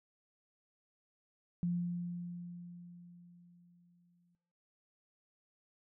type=tone with exponential decay; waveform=sine; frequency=174.61 Hz; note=F3; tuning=in tune; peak=-30 dBFS; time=1.63-4.35 s; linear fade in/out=0 ms; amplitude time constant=590 ms; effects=noise-tail reverb RT60 1.0 s tail -21 dB re dry